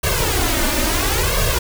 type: noise with flanger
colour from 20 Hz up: pink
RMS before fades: -18 dBFS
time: 0.03-1.59 s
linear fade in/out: 10 ms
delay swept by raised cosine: 1.8 to 3.4 ms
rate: 0.73 Hz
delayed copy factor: +0.95
effects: none